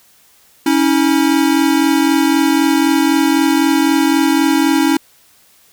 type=tone pair together; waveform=square; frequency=277.8 / 321.7 Hz; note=C#4 / E4; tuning=+4 / -42 cents; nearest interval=minor third; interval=254 cents; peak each=-14 dBFS; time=0.66-4.97 s; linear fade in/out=5 ms; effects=white hiss -50 dBFS RMS until 5.72 s

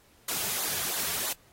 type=noise with flanger; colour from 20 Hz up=white; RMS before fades=-31 dBFS; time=0.28-1.33 s; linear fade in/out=5 ms; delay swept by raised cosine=0.35 to 3.85 ms; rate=3 Hz; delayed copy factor=-0.85; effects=pink hiss -61 dBFS RMS until 1.52 s + AAC 48 kbps

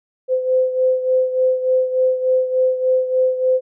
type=beating tone pair; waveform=sine; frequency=513 / 516.4 Hz; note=C5 / C5; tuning=-34 / -23 cents; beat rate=3.4 Hz; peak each=-15 / -21 dBFS; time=0.28-3.61 s; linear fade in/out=50 ms; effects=none

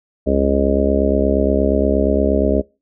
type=harmonic tone with a mistuned harmonic; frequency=68.5 Hz; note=C#2; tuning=20 cents flat; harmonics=1 / 3 / 4 / 5 / 6 / 7 / 8 / 9; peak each=-20 / -21 / -20 / -26 / -20 / -26 / -23 / -20 dBFS; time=0.26-2.62 s; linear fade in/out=20 ms; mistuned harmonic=1; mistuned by=+19 cents; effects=noise-tail reverb RT60 0.3 s tail -25 dB re dry

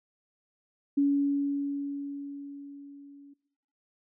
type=tone with level ramp; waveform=sine; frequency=282.3 Hz; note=C#4; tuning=32 cents sharp; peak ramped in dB=-20 to -49 dBFS; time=0.97-3.34 s; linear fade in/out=10 ms; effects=noise-tail reverb RT60 0.7 s tail -20 dB re dry

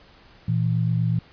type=tone pair together; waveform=sine; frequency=116.54 / 164.81 Hz; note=A#2 / E3; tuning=0 / 0 cents; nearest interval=tritone; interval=600 cents; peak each=-21 / -23 dBFS; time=0.48-1.19 s; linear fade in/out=5 ms; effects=pink hiss -52 dBFS RMS until 1.32 s + resampled to 11025 Hz

